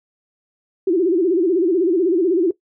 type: tone with vibrato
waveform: sine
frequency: 354.1 Hz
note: F4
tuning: 24 cents sharp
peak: -13 dBFS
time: 0.87-2.51 s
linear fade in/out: 5 ms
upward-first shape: sine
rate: 16 Hz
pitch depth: 160 cents each way
effects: noise-tail reverb RT60 0.1 s tail -18 dB re dry